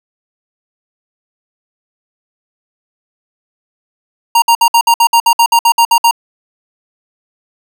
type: tone bursts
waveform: square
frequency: 932.3 Hz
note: A#5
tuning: in tune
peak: -6 dBFS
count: 14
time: 4.35-6.111 s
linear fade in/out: 5 ms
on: 71 ms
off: 59 ms
effects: none